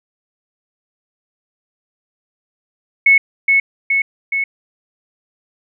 sine tone with echo, 2200 Hz, C#7, 14 cents flat, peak -6 dBFS, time 3.06-3.18 s, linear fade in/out 5 ms, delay 420 ms, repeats 3, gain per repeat -3 dB, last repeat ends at 4.44 s, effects none

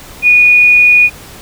sine tone, 2458 Hz, D#7, 22 cents flat, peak -3 dBFS, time 0.22-1.1 s, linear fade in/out 50 ms, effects pink hiss -33 dBFS RMS until 1.41 s

